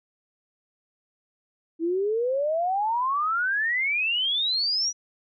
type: exponential sweep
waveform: sine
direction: up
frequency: 319.8 to 5920 Hz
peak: -22 dBFS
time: 1.79-4.93 s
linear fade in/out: 50 ms
effects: none